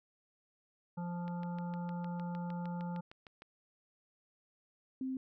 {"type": "harmonic tone", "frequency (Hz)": 174.61, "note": "F3", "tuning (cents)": 0, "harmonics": [1, 3, 5, 7, 8], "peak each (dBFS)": [-37, -50, -46, -59, -58], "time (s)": [0.97, 3.01], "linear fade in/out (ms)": 10}
{"type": "click train", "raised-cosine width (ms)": 0.3, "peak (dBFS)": -35, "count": 15, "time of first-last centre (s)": [1.28, 3.421], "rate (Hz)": 6.54}
{"type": "tone", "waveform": "sine", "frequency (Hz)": 261.6, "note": "C4", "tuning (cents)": 0, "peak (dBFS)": -35, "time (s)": [5.01, 5.17], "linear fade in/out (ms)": 2}
{"effects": []}